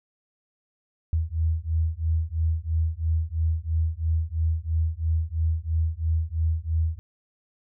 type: beating tone pair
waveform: sine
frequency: 79.4 / 82.4 Hz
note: D#2 / E2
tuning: +36 / 0 cents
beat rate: 3 Hz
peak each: -25 dBFS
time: 1.13-6.99 s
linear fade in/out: 0 ms
effects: none